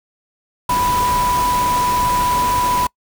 sine tone in noise, 987.8 Hz, B5, in tune, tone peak -15 dBFS, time 0.69-2.87 s, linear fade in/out 5 ms, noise pink, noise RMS -24 dBFS, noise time 0.69-2.87 s, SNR +6 dB, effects noise-tail reverb RT60 0.1 s tail -26 dB re dry

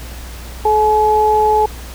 sine tone pair together, 430 / 851.6 Hz, A4 / G#5, -40 / +43 cents, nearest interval octave, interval 1183 cents, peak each -14 / -11 dBFS, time 0.65-1.66 s, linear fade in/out 5 ms, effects added 60 Hz sine -29 dBFS peak until 1.94 s + pink hiss -35 dBFS RMS until 1.94 s

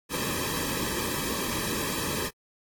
pink noise with comb filter, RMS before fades -30 dBFS, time 0.09-2.31 s, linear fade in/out 50 ms, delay 1.4 ms, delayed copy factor -1, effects AAC 64 kbps

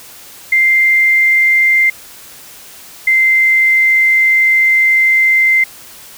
sine tone pair in turn, 2093 / 2081 Hz, C7 / C7, 0 / -10 cents, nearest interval unison, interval 10 cents, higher first, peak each -7 dBFS, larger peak neither, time 0.52-1.9 / 3.07-5.64 s, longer second, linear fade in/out 5 ms, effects white hiss -36 dBFS RMS until 6.17 s

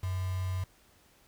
sine tone with quantisation, 92.5 Hz, F#2, in tune, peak -30 dBFS, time 0.03-0.64 s, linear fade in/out 5 ms, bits 7, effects pink hiss -63 dBFS RMS until 1.27 s

